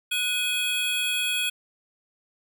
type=tone cluster; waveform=square; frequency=1470 / 2513 / 3329 Hz; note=F#6 / D#7 / G#7; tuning=-12 / +17 / +3 cents; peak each=-36 / -28 / -27 dBFS; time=0.11-1.5 s; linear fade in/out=10 ms; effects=none